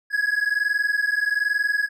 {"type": "tone pair together", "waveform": "triangle", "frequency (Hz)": [1661.2, 1682.4], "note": ["G#6", "G#6"], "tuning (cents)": [0, 22], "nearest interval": "unison", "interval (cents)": 22, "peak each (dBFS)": -21, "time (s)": [0.1, 1.89], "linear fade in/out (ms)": 50, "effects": []}